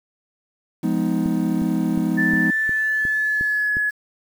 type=chord; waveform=triangle; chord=F half-diminished seventh; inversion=none; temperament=just; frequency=174.61 / 209.5 / 251.4 / 314.3 Hz; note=F3 / Ab3 / Cb4 / Eb4; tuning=0 / +15 / +31 / +18 cents; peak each=-22 dBFS; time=0.83-2.51 s; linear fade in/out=10 ms
type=click train; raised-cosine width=3 ms; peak=-19 dBFS; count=8; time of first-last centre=1.26-3.769 s; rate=2.79 Hz
type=tone with pitch glide; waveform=sine; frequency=1760 to 1696.1 Hz; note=A6 to G#6; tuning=0 to +36 cents; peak=-18 dBFS; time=2.17-3.91 s; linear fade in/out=20 ms; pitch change=-64 cents; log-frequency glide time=2.57-3.71 s
effects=7-bit